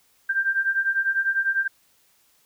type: beating tone pair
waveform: sine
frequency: 1573 / 1583 Hz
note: G6 / G6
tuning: +6 / +17 cents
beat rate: 10 Hz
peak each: -25 / -22 dBFS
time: 0.29-1.68 s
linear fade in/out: 10 ms
effects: white hiss -62 dBFS RMS until 2.45 s